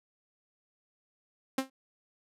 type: tone with exponential decay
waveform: sawtooth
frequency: 265.3 Hz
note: C4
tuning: 24 cents sharp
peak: -20 dBFS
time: 1.58-1.7 s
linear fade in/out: 5 ms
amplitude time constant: 24 ms
effects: resampled to 32000 Hz